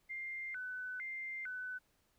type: tone with vibrato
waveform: sine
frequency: 1776 Hz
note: A6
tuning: 16 cents sharp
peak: -40 dBFS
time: 0.09-1.79 s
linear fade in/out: 20 ms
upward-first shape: square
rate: 1.1 Hz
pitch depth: 290 cents each way
effects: pink hiss -75 dBFS RMS until 2.18 s